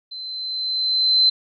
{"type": "tone with level ramp", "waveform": "sine", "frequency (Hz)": 4072, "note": "C8", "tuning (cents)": -48, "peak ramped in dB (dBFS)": [-31, -11], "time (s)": [0.11, 1.3], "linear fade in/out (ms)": 10, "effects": []}